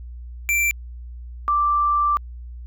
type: tone pair in turn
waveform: square / sine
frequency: 2349 / 1174.5 Hz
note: D7 / D6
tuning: 0 / 0 cents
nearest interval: octave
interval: 1200 cents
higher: first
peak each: -18 / -16 dBFS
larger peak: second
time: 0.49-0.71 / 1.48-2.17 s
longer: second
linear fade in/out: 0 ms
effects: added 60 Hz sine -33 dBFS peak until 2.66 s